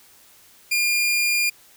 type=tone; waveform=sawtooth; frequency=2411 Hz; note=D7; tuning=45 cents sharp; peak=-15 dBFS; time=0.71-1.5 s; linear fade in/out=10 ms; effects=white hiss -52 dBFS RMS until 1.76 s